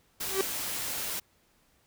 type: noise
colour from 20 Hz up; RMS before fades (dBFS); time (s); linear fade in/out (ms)
white; -34; 0.2-1.2; 10
type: tone with exponential growth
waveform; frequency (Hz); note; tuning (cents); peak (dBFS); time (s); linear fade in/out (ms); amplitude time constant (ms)
45% pulse; 385.4; G4; -29; -22; 0.23-0.41; 1; 37
effects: pink hiss -67 dBFS RMS until 1.86 s